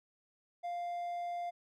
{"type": "tone", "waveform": "triangle", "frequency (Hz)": 698.5, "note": "F5", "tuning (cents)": 0, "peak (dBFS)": -34, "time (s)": [0.63, 1.51], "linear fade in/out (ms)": 20, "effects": []}